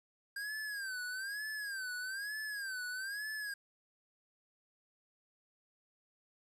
square tone with vibrato, 1600 Hz, G6, 35 cents sharp, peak -39 dBFS, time 0.36-3.54 s, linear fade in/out 5 ms, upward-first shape sine, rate 1.1 Hz, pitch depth 140 cents each way, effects resampled to 32000 Hz + 11-bit

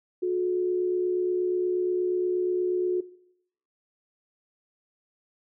sine tone pair together, 361.6 / 430 Hz, F#4 / A4, -40 / -40 cents, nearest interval minor third, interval 300 cents, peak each -24 / -34 dBFS, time 0.22-3.01 s, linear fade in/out 10 ms, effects noise-tail reverb RT60 0.7 s tail -18 dB re dry

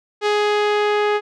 sawtooth tone with low-pass filter sweep, 417.1 Hz, G#4, 7 cents sharp, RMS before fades -18 dBFS, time 0.21-1.21 s, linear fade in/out 50 ms, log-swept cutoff 4400 to 2400 Hz, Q 0.94, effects none

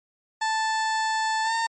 30% pulse tone with pitch glide, 880 to 910.5 Hz, A5 to A#5, 0 to -41 cents, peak -20 dBFS, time 0.41-1.67 s, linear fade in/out 10 ms, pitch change +59 cents, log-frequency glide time 1.43-1.54 s, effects MP3 32 kbps

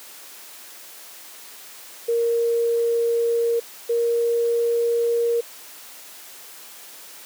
sine tone pair in turn, 466.6 / 468.7 Hz, A#4 / A#4, +2 / +9 cents, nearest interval unison, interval 7 cents, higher second, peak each -17 dBFS, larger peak neither, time 2.08-3.6 / 3.89-5.41 s, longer neither, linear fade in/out 10 ms, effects white hiss -42 dBFS RMS until 7.25 s + high-pass 300 Hz 12 dB/octave

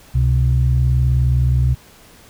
sine tone pair together, 67.46 / 126.8 Hz, C#2 / B2, -46 / +46 cents, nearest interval major seventh, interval 1092 cents, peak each -14 dBFS, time 0.14-1.75 s, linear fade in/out 20 ms, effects tanh soft clip ceiling -6 dBFS + pink hiss -46 dBFS RMS until 2.29 s

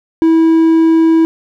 triangle tone, 325.4 Hz, E4, 22 cents flat, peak -4 dBFS, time 0.22-1.25 s, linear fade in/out 0 ms, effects none

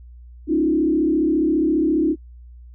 sine tone with frequency modulation, 312.2 Hz, D#4, 6 cents sharp, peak -15 dBFS, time 0.47-2.16 s, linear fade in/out 50 ms, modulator 34.7 Hz, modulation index 1.1, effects noise-tail reverb RT60 0.1 s tail -26 dB re dry + added 60 Hz sine -39 dBFS peak until 2.74 s

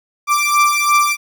30% pulse beating tone pair, 1174.7 / 1177.6 Hz, D6 / D6, 0 / +4 cents, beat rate 2.9 Hz, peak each -12 dBFS, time 0.27-1.17 s, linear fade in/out 50 ms, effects none

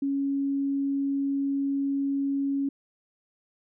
sine tone, 277.2 Hz, C#4, in tune, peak -24 dBFS, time 0.02-2.69 s, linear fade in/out 5 ms, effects none

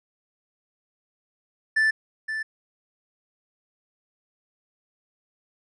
triangle tone with echo, 1760 Hz, A6, in tune, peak -16 dBFS, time 1.76-1.91 s, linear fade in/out 10 ms, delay 520 ms, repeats 1, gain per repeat -9 dB, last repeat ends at 2.43 s, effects resampled to 24000 Hz

